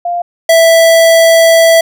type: tone pair in turn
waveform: sine / square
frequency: 698.5 / 659.3 Hz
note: F5 / E5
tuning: 0 / 0 cents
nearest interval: minor second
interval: 100 cents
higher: first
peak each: -12 / -4 dBFS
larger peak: second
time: 0.05-0.22 / 0.49-1.81 s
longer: second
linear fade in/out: 5 ms
effects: none